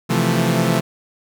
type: chord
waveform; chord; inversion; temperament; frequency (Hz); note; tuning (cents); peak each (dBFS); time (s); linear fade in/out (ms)
sawtooth; F major seventh; second; equal; 130.81 / 164.81 / 174.61 / 220; C3 / E3 / F3 / A3; 0 / 0 / 0 / 0; -17; 0.09-0.81; 20
effects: none